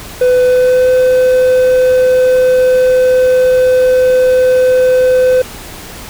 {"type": "tone with pitch glide", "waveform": "triangle", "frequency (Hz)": [501, 508.9], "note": ["B4", "C5"], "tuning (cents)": [25, -48], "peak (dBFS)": -4, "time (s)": [0.21, 5.42], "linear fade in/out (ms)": 5, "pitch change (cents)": 27, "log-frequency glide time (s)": [0.44, 0.93], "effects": ["pink hiss -29 dBFS RMS until 6.09 s"]}